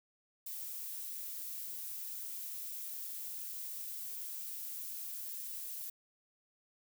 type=noise; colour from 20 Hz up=violet; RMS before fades=-43 dBFS; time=0.46-5.9 s; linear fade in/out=5 ms; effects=none